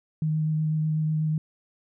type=tone with vibrato; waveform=sine; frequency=155.56 Hz; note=D#3; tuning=in tune; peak=-22 dBFS; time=0.22-1.38 s; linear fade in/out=2 ms; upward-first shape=sine; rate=8.1 Hz; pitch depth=12 cents each way; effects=none